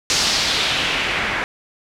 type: noise with low-pass filter sweep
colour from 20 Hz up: white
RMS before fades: -20 dBFS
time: 0.1-1.44 s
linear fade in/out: 0 ms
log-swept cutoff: 5700 to 1900 Hz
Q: 1.8
effects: none